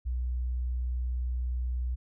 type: tone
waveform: sine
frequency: 61.7 Hz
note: B1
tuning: 1 cent flat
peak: -28 dBFS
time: 0.05-1.96 s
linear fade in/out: 20 ms
effects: none